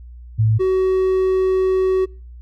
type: tone pair in turn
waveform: sine / triangle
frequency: 110 / 376.2 Hz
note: A2 / F#4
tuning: 0 / +29 cents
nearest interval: octave + major sixth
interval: 2129 cents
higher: second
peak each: -12 dBFS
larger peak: neither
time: 0.38-0.59 / 0.59-2.06 s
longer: second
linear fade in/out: 20 ms
effects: noise-tail reverb RT60 0.4 s tail -25 dB re dry + added 60 Hz sine -35 dBFS peak until 2.41 s